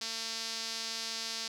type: tone with band-pass filter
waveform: sawtooth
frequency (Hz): 225.9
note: A3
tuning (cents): +46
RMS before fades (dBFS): -38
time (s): 0.01-1.48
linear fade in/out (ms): 5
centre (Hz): 4900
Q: 2.7
effects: none